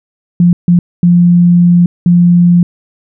sine tone bursts at uneven times, 174.61 Hz, F3, in tune, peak -3 dBFS, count 4, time 0.4-0.53 / 0.68-0.79 / 1.03-1.86 / 2.06-2.63 s, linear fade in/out 2 ms, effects none

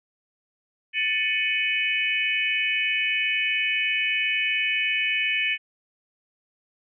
sine tone cluster, 1764 / 2228 / 2505 / 2976 Hz, A6 / C#7 / D#7 / F#7, +4 / +8 / +11 / +9 cents, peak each -29 / -27 / -25 / -29 dBFS, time 0.93-5.58 s, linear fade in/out 50 ms, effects none

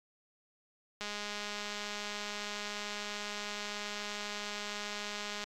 click train, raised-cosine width 0.2 ms, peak -22 dBFS, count 918, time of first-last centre 1.01-5.44 s, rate 207 Hz, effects AAC 64 kbps

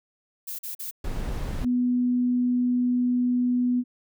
violet noise bursts, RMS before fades -34 dBFS, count 3, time 0.47-0.912 s, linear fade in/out 10 ms, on 120 ms, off 41 ms
brown noise, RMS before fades -29 dBFS, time 1.04-1.65 s, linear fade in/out 5 ms
sine tone, 246.9 Hz, B3, in tune, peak -20 dBFS, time 1.62-3.84 s, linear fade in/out 50 ms
effects none

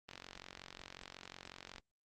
click train, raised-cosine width 0.2 ms, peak -30 dBFS, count 78, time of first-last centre 0.09-1.782 s, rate 45.5 Hz, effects Opus 24 kbps

